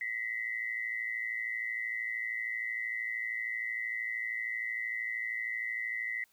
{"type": "tone pair together", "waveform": "sine", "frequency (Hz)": [1926, 2039], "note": ["B6", "C7"], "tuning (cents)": [-44, -45], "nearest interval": "minor second", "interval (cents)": 99, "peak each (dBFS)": [-37, -35], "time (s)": [0.01, 6.24], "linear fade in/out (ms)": 2, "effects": ["white hiss -69 dBFS RMS until 6.32 s"]}